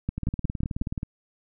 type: two click trains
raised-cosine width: 5 ms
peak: -14 / -17 dBFS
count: 5 / 17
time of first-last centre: 0.09-0.815 / 0.18-1.031 s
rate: 5.52 / 18.8 Hz
effects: none